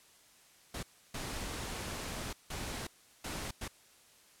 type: noise bursts at uneven times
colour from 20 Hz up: pink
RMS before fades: -40 dBFS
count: 5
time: 0.74-0.83 / 1.14-2.33 / 2.5-2.87 / 3.24-3.51 / 3.61-3.68 s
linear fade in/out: 5 ms
effects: white hiss -62 dBFS RMS until 4.4 s + low-pass 11000 Hz 12 dB/octave